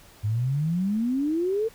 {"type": "exponential sweep", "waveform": "sine", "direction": "up", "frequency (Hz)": [101.1, 461.3], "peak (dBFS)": -22, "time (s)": [0.23, 1.69], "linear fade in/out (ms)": 20, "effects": ["pink hiss -52 dBFS RMS until 1.74 s"]}